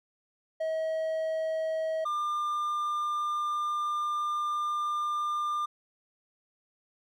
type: tone pair in turn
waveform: triangle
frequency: 639 / 1199 Hz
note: D#5 / D6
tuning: +46 / +36 cents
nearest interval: major seventh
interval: 1090 cents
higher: second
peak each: -26 dBFS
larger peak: neither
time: 0.6-2.05 / 2.05-5.66 s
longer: second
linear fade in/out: 10 ms
effects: none